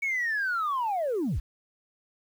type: linear sweep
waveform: sine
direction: down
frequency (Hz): 2248 to 30.87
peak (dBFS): -24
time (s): 0.02-1.4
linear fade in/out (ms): 10
effects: tanh soft clip ceiling -23 dBFS + 9-bit